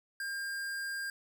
square tone, 1604 Hz, G6, 39 cents sharp, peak -36 dBFS, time 0.2-1.1 s, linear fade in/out 2 ms, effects 11-bit

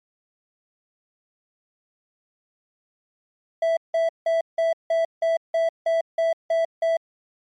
triangle tone bursts, 659.3 Hz, E5, in tune, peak -16 dBFS, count 11, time 3.62-6.97 s, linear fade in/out 5 ms, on 150 ms, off 170 ms, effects MP3 48 kbps

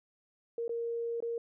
sine tone with dropouts, 466.2 Hz, A#4, in tune, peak -32 dBFS, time 0.58-1.38 s, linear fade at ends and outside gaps 2 ms, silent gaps 0.68-0.693 / 1.204-1.224 s, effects none

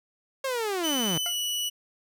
sawtooth linear sweep, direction down, 547 to 148.3 Hz, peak -23 dBFS, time 0.44-1.18 s, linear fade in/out 5 ms
sawtooth tone with pitch glide, 3009 to 2947 Hz, F#7 to F#7, +28 to -8 cents, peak -24 dBFS, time 0.83-1.7 s, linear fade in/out 20 ms, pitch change -36 cents, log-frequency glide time 1.21-1.33 s
20% pulse tone with exponential decay, 698.5 Hz, F5, in tune, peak -26 dBFS, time 1.26-1.37 s, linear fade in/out 1 ms, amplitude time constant 23 ms
effects none

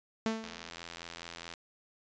sawtooth tone with exponential decay, 222.5 Hz, A3, 20 cents sharp, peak -23 dBFS, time 0.26-0.69 s, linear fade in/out 0 ms, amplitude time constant 92 ms
click train, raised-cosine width 0.2 ms, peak -25 dBFS, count 94, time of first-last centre 0.44-1.538 s, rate 84.7 Hz
effects resampled to 16000 Hz

